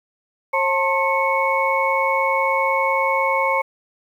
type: tone cluster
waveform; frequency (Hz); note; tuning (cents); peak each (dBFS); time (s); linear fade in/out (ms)
sine; 538 / 896 / 1066 / 2211; C5 / A5 / C6 / C#7; +48 / +31 / +32 / -5; -22; 0.53-3.62; 10
effects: 8-bit